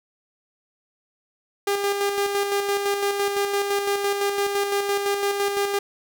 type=tone with tremolo; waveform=sawtooth; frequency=402.1 Hz; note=G4; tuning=44 cents sharp; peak=-16 dBFS; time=1.67-5.79 s; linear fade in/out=5 ms; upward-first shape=square; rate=5.9 Hz; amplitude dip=40%; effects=none